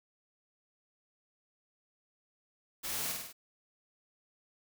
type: noise with echo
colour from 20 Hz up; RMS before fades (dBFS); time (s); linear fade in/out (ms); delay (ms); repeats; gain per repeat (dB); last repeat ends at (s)
white; -38; 2.83-3.13; 20; 50; 4; -3; 3.33
effects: none